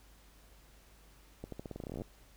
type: accelerating click train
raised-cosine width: 2 ms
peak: -28 dBFS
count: 18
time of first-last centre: 1.44-2.019 s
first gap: 83 ms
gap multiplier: 0.87
effects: added 50 Hz sine -60 dBFS peak until 2.36 s + pink hiss -63 dBFS RMS until 2.36 s